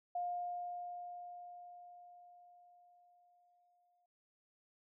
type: tone with exponential decay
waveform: sine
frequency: 708 Hz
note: F5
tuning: 23 cents sharp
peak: -35 dBFS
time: 0.15-4.06 s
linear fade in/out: 5 ms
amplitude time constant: 850 ms
effects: none